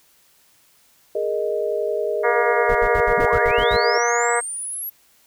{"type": "chord", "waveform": "sine", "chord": "Ab suspended second", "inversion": "none", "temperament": "equal with one note detuned", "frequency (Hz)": [415.3, 466.2, 620.5], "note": ["Ab4", "Bb4", "Eb5"], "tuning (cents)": [0, 0, -5], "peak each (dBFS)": [-24, -25, -24], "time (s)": [1.15, 3.98], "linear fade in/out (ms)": 5}
{"type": "harmonic tone", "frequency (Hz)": 237.8, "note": "A#3", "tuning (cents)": 35, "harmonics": [2, 3, 4, 5, 6, 7, 8, 9], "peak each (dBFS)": [-22, -24, -25, -26, -27, -27, -28, -29], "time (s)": [2.23, 4.41], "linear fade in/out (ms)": 20}
{"type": "noise bursts", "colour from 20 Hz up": "brown", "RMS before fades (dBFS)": -26, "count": 9, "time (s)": [2.69, 3.767], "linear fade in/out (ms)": 5, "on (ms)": 61, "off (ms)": 66}
{"type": "linear sweep", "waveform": "sine", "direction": "up", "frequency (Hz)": [96.1, 11760], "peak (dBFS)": -26, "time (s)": [3.17, 4.9], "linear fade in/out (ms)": 10}
{"effects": ["white hiss -57 dBFS RMS until 5.26 s"]}